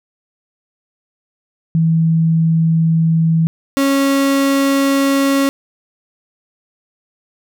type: tone pair in turn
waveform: sine / 35% pulse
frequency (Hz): 162.9 / 275.3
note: E3 / C#4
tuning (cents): -20 / -12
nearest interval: major sixth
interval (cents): 908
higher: second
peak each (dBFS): -10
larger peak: neither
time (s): 1.75-3.47 / 3.77-5.49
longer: neither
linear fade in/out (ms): 0
effects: none